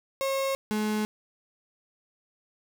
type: tone pair in turn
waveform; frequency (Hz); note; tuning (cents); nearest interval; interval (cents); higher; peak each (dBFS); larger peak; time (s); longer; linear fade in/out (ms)
35% pulse; 541 / 213.2; C#5 / G#3; -42 / +46; octave + major third; 1612; first; -24; neither; 0.21-0.55 / 0.71-1.05; neither; 0
effects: none